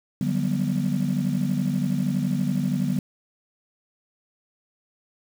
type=chord; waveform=sine; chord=G major seventh; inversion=second; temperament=just; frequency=147 / 183.75 / 196 / 245 Hz; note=D3 / F#3 / G3 / B3; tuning=+2 / -12 / 0 / -14 cents; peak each=-26 dBFS; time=0.21-2.99 s; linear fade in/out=2 ms; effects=tanh soft clip ceiling -14 dBFS + 7-bit